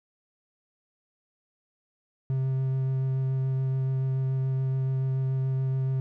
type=tone with vibrato; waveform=triangle; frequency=132.3 Hz; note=C3; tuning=20 cents sharp; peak=-22 dBFS; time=2.3-6 s; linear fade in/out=0 ms; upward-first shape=sine; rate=7 Hz; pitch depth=9 cents each way; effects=none